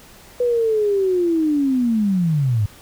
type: linear sweep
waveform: sine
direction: down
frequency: 495.1 to 98 Hz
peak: -15 dBFS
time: 0.4-2.66 s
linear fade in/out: 5 ms
effects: pink hiss -45 dBFS RMS until 2.81 s